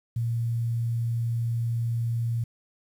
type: tone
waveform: sine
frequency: 116.54 Hz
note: A#2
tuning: in tune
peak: -24 dBFS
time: 0.16-2.44 s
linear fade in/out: 5 ms
effects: 9-bit